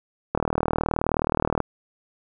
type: click train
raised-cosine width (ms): 1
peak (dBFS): -7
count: 50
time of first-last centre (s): 0.35-1.603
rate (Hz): 39.1
effects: none